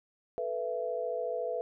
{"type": "chord", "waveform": "sine", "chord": "A suspended second", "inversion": "none", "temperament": "equal with one note detuned", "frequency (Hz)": [440, 493.9, 668.8], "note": ["A4", "B4", "E5"], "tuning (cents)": [0, 0, 25], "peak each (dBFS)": [-38, -34, -35], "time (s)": [0.38, 1.61], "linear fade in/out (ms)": 0, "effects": []}